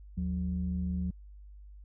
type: tone pair together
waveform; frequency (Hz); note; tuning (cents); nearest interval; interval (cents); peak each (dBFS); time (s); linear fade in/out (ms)
sine; 76.4 / 181.71; D#2 / F#3; -31 / -31; octave + minor third; 1500; -32 / -31; 0.17-1.11; 10
effects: tanh soft clip ceiling -23 dBFS + added 50 Hz sine -47 dBFS peak until 1.84 s